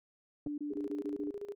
sine tone bursts, 293.7 Hz, D4, in tune, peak -35 dBFS, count 6, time 0.46-1.31 s, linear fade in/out 5 ms, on 120 ms, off 26 ms
clicks, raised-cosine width 2 ms, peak -32 dBFS, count 2, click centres 0.464 / 0.471 s
sine tone with tremolo, 406.9 Hz, G#4, 35 cents flat, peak -37 dBFS, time 0.7-1.55 s, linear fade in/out 10 ms, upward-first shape square, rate 14 Hz, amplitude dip 75%
effects none

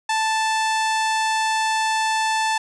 sawtooth tone, 880 Hz, A5, in tune, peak -15 dBFS, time 0.09-2.58 s, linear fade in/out 5 ms, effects resampled to 22050 Hz + 9-bit

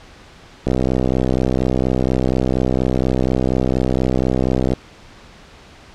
click train, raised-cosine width 2 ms, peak -4 dBFS, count 262, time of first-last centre 0.67-4.735 s, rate 64.2 Hz, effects pink hiss -43 dBFS RMS until 5.94 s + low-pass 5000 Hz 12 dB/octave

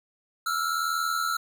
square tone pair together, 1324 / 1404.9 Hz, E6 / F6, +7 / +10 cents, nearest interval minor second, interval 103 cents, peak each -28 / -30 dBFS, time 0.46-1.37 s, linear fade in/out 5 ms, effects none

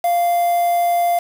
triangle tone with quantisation, 696 Hz, F5, 6 cents flat, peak -12 dBFS, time 0.04-1.19 s, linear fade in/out 5 ms, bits 5, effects none

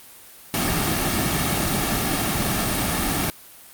pink noise with comb filter, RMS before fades -22 dBFS, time 0.54-3.3 s, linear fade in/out 0 ms, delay 2 ms, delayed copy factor -0.55, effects white hiss -45 dBFS RMS until 3.73 s + Opus 32 kbps

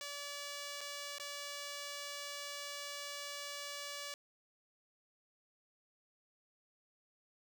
5% pulse tone with dropouts, 575 Hz, D5, 37 cents flat, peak -31 dBFS, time 0.01-4.14 s, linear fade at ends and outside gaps 1 ms, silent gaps 0.808-0.812 / 1.183-1.198 s, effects none

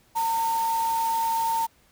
sine tone in noise, 910 Hz, A#5, 42 cents flat, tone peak -22 dBFS, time 0.15-1.67 s, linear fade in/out 20 ms, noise white, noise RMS -37 dBFS, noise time 0.15-1.67 s, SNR +12 dB, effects pink hiss -61 dBFS RMS until 1.91 s

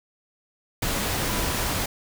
sine tone in noise, 988 Hz, B5, in tune, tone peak -37 dBFS, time 1.29-1.73 s, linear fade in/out 5 ms, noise pink, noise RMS -26 dBFS, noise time 0.82-1.86 s, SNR -14 dB, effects none

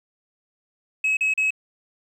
sine tone bursts, 2566 Hz, E7, 47 cents flat, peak -16 dBFS, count 3, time 1.04-1.506 s, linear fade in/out 5 ms, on 130 ms, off 38 ms, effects tanh soft clip ceiling -17 dBFS + 9-bit

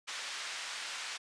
pink band-pass noise, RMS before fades -41 dBFS, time 0.07-1.18 s, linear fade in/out 20 ms, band 1500 to 6400 Hz, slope 12 dB/octave, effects resampled to 22050 Hz

